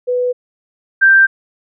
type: tone pair in turn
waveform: sine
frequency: 495.4 / 1572.8 Hz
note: B4 / G6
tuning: +5 / +5 cents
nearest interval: octave + minor sixth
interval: 2000 cents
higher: second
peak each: -13 / -5 dBFS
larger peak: second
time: 0.07-0.33 / 1.01-1.27 s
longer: neither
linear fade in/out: 20 ms
effects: none